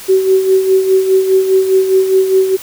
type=tone with tremolo; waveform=sine; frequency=380 Hz; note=F#4; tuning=46 cents sharp; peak=-5 dBFS; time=0.08-2.57 s; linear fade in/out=20 ms; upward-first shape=sine; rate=4.9 Hz; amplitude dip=60%; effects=white hiss -31 dBFS RMS until 2.62 s